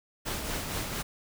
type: noise with tremolo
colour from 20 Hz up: pink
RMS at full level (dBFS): -32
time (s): 0.25-1.03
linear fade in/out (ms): 20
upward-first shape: triangle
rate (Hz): 4.3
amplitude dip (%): 45
effects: none